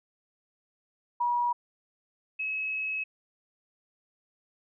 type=tone pair in turn; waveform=sine; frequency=963 / 2571 Hz; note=B5 / E7; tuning=-44 / -44 cents; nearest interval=octave + perfect fourth; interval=1700 cents; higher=second; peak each=-24 / -29 dBFS; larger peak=first; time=1.2-1.53 / 2.39-3.04 s; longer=second; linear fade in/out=10 ms; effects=none